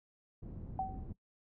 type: low-pass noise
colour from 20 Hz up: pink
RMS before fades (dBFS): -45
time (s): 0.42-1.13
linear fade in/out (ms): 10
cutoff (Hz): 250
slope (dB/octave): 12
type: tone with exponential decay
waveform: sine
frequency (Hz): 762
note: G5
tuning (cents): -49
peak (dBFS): -30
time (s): 0.79-1.08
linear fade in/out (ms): 2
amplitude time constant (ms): 63
effects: noise-tail reverb RT60 0.1 s tail -19 dB re dry